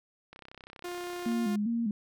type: click train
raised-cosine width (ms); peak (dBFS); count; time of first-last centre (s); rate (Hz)
0.3; -31; 33; 0.33-1.318; 32.4
type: tone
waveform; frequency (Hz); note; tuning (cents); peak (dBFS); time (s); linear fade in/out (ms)
sawtooth; 353.2; F4; +20; -32; 0.84-1.56; 5
type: tone with vibrato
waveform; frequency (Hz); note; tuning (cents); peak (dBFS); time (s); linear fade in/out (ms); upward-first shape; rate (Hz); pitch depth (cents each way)
sine; 220; A3; 0; -27; 1.26-1.91; 2; square; 2.5; 97
effects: none